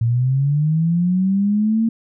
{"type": "linear sweep", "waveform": "sine", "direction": "up", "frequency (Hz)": [113.2, 228.9], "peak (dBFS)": -14, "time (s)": [0.01, 1.89], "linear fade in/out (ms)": 5, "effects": []}